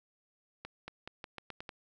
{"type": "accelerating click train", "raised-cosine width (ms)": 0.3, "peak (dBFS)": -26, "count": 8, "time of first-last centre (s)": [0.65, 1.692], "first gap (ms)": 230, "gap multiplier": 0.85, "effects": []}